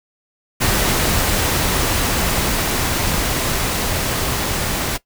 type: noise with level ramp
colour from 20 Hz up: pink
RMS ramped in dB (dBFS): -17 to -21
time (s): 0.6-4.98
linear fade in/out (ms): 20
effects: noise-tail reverb RT60 0.1 s tail -18 dB re dry